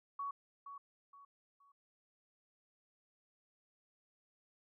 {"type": "tone with echo", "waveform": "sine", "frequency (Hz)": 1122, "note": "C#6", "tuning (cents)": 21, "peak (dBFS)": -38, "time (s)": [0.19, 0.31], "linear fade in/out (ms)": 5, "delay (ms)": 470, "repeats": 3, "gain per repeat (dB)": -9, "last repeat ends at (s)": 1.72, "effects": []}